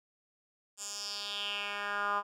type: tone with band-pass filter sweep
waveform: 10% pulse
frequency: 203.8 Hz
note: G#3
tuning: 32 cents flat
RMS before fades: -36 dBFS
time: 0.77-2.23 s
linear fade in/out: 50 ms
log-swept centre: 7700 to 1100 Hz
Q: 3.6
effects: none